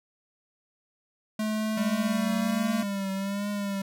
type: tone with pitch glide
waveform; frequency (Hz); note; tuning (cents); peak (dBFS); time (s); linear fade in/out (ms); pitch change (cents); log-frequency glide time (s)
square; 215.6 to 225.9; A3 to A3; -35 to +46; -27; 1.39-2.83; 5; +81; 1.55-2.46
type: tone with vibrato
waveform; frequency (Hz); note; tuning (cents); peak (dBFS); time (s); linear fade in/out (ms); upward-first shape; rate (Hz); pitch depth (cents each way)
square; 199; G3; +26; -29; 1.77-3.82; 5; triangle; 1.3; 61
effects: none